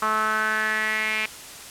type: tone with band-pass filter sweep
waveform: sawtooth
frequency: 216.6 Hz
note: A3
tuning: 27 cents flat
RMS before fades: -24 dBFS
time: 0.02-1.26 s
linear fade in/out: 5 ms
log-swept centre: 1200 to 2400 Hz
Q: 5.3
effects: white hiss -40 dBFS RMS until 1.7 s + low-pass 11000 Hz 12 dB/octave